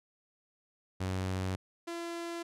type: tone pair in turn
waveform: sawtooth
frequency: 93.7 / 339.5 Hz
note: F#2 / F4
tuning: +22 / -49 cents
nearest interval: octave + minor seventh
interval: 2229 cents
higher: second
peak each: -28 / -33 dBFS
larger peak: first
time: 1-1.56 / 1.87-2.43 s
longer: neither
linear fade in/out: 10 ms
effects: low-pass 10000 Hz 12 dB/octave